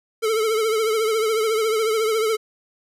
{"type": "tone with vibrato", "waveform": "square", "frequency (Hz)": 440, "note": "A4", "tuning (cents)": 0, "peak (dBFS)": -19, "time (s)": [0.22, 2.37], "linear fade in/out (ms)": 20, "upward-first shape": "triangle", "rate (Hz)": 14, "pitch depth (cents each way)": 74, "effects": ["resampled to 32000 Hz"]}